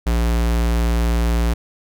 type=tone; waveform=square; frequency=58 Hz; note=A#1; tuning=8 cents flat; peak=-16 dBFS; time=0.06-1.54 s; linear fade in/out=10 ms; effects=none